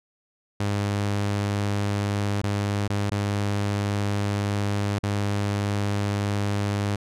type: tone with dropouts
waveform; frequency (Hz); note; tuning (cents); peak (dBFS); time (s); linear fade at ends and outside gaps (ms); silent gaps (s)
sawtooth; 101.7; G#2; -36; -19; 0.6-6.96; 5; 2.417-2.435 / 2.878-2.9 / 3.1-3.115 / 4.989-5.033
effects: low-pass 9000 Hz 12 dB/octave